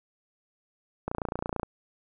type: click train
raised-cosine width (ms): 1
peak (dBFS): -16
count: 17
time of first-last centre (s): 1.08-1.632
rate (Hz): 29
effects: none